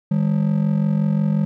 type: ring-modulated tone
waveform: triangle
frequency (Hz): 178.7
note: F3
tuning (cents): +40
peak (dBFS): -11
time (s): 0.11-1.45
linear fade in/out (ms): 0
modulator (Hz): 22.8
effects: none